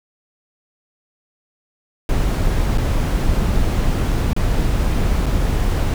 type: noise with dropouts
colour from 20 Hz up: brown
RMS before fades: -17 dBFS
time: 2.09-5.94 s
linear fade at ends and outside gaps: 1 ms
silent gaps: 2.776-2.782 / 4.332-4.364 / 5.259-5.264 s
effects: none